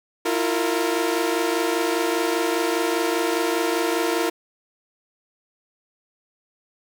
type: tone cluster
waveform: sawtooth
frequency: 327.7 / 352.7 / 460.7 Hz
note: E4 / F4 / A#4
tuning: -10 / +17 / -20 cents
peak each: -21 dBFS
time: 0.25-4.3 s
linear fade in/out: 10 ms
effects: none